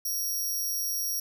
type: tone with amplitude modulation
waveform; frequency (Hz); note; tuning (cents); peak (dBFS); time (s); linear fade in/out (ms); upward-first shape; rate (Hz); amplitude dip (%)
15% pulse; 5650; F8; +19; -21; 0.05-1.2; 5; sine; 190; 35
effects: none